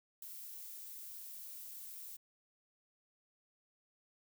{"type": "noise with ADSR envelope", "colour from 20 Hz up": "violet", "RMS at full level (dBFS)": -44, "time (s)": [0.22, 2.17], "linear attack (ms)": 4, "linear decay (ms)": 4, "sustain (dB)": -5, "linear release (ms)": 11, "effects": []}